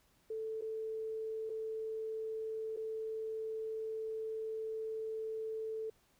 sine tone with dropouts, 440.8 Hz, A4, 3 cents sharp, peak -37 dBFS, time 0.3-5.9 s, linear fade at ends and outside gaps 5 ms, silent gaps 0.612-0.62 / 1.496-1.5 / 2.764-2.771 s, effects pink hiss -71 dBFS RMS until 6.19 s

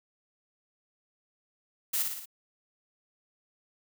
blue noise with echo, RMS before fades -29 dBFS, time 1.93-2.03 s, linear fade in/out 10 ms, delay 57 ms, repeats 4, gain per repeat -4 dB, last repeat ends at 2.258 s, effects none

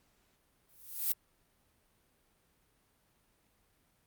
violet noise with exponential growth, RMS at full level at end -27 dBFS, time 0.69-1.12 s, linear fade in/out 2 ms, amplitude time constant 93 ms, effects pink hiss -72 dBFS RMS until 4.06 s + Opus 48 kbps

